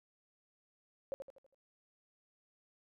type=tone with echo; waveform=sine; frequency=543 Hz; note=C#5; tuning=36 cents flat; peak=-35 dBFS; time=1.12-1.14 s; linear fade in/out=0 ms; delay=81 ms; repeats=5; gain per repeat=-7 dB; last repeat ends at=1.545 s; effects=none